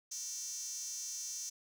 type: tone with high-pass filter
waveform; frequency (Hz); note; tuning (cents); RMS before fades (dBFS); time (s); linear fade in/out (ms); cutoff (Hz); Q
square; 209.2; G#3; +13; -42; 0.11-1.5; 10; 6100; 8.1
effects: none